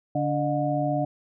harmonic tone with a mistuned harmonic, 144.6 Hz, D3, 27 cents flat, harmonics 1 / 2 / 4 / 5, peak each -28 / -28 / -28 / -28 dBFS, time 0.15-1.05 s, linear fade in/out 5 ms, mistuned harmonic 4, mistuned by +88 cents, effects none

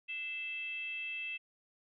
sine tone with frequency modulation, 2642 Hz, E7, 3 cents sharp, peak -37 dBFS, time 0.08-1.38 s, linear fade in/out 20 ms, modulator 590 Hz, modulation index 0.5, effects none

